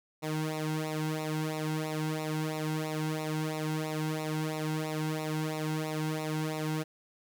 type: tone with flanger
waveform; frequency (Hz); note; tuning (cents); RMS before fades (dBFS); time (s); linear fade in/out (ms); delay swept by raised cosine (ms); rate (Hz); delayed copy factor
sawtooth; 155.56; D#3; 0; -33; 0.22-6.84; 20; 0.62 to 1.72; 3; -0.85
effects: none